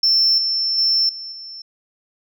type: tone with level steps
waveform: sine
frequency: 5360 Hz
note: E8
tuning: 28 cents sharp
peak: -11 / -17 / -13 / -29 / -32 dBFS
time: 0.03-1.62 s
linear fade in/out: 5 ms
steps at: 0.38 / 0.78 / 1.09 / 1.32 s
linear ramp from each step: 2 ms
effects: tanh soft clip ceiling -9 dBFS